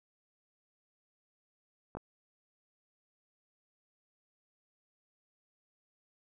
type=clicks; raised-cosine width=1 ms; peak=-27 dBFS; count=2; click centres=1.951 / 1.97 s; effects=none